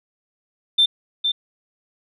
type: tone with echo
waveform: sine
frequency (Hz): 3568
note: A7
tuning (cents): +23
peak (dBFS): -11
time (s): 0.78-0.86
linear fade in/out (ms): 10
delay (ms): 460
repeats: 1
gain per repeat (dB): -6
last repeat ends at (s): 1.32
effects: tanh soft clip ceiling -7 dBFS